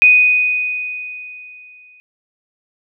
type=tone with exponential decay; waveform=sine; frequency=2489 Hz; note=D#7; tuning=in tune; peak=-4 dBFS; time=0.02-2 s; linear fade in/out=0 ms; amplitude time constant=430 ms; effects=none